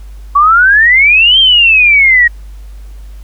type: exponential two-way sweep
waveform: sine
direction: up then down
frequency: 1121 to 3200 to 1875 Hz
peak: -3 dBFS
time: 0.35-2.28 s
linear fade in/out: 10 ms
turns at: 1.39 s
effects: added 50 Hz sine -26 dBFS peak until 3.23 s + pink hiss -47 dBFS RMS until 3.23 s